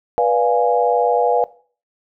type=chord; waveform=sine; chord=B diminished seventh; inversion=none; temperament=equal with one note detuned; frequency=488.5 / 587.3 / 698.5 / 830.6 Hz; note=B4 / D5 / F5 / Ab5; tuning=-19 / 0 / 0 / 0 cents; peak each=-17 / -22 / -18 / -19 dBFS; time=0.18-1.44 s; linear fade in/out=0 ms; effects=noise-tail reverb RT60 0.4 s tail -18 dB re dry